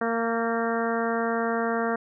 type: harmonic tone with a mistuned harmonic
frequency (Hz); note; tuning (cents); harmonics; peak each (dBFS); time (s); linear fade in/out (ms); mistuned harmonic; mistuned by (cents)
230.1; A#3; -22; 1 / 2 / 3 / 4 / 5 / 6 / 7 / 8; -29 / -28 / -30 / -36 / -34 / -34 / -35 / -37; 0.01-1.96; 5; 7; -25
effects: none